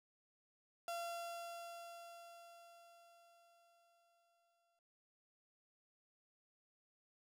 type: tone with exponential decay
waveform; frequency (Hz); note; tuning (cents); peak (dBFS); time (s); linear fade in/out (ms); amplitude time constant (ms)
35% pulse; 684; F5; -36; -39; 0.88-4.79; 1; 850
effects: none